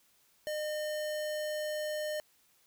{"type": "tone", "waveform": "square", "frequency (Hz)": 608, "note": "D#5", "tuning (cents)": -40, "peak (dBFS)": -34, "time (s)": [0.47, 2.2], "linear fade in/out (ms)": 0, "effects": ["white hiss -68 dBFS RMS until 2.66 s"]}